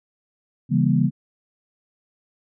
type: chord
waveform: sine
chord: C# diminished seventh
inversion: none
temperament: just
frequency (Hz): 138.59 / 166.31 / 199.57 / 239.5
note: C#3 / E3 / G3 / Bb3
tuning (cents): 0 / +16 / +31 / +47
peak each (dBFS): -20 / -21 / -22 / -22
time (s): 0.69-1.11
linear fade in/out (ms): 50
effects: none